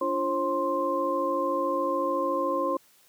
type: tone cluster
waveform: sine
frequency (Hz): 290.4 / 344.1 / 536 / 1049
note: D4 / F4 / C5 / C6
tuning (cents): -19 / -26 / +42 / +4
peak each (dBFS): -33 / -32 / -28 / -28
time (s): 0.01-2.77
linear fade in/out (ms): 5
effects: white hiss -60 dBFS RMS until 3.08 s + high-pass 80 Hz 12 dB/octave